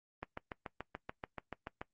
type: click train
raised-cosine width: 0.5 ms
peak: -25 dBFS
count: 12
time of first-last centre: 0.23-1.815 s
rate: 6.94 Hz
effects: noise-tail reverb RT60 0.1 s tail -21 dB re dry + Opus 24 kbps